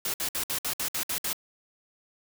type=noise bursts; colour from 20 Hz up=white; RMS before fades=-30 dBFS; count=9; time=0.05-1.331 s; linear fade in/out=2 ms; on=89 ms; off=60 ms; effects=none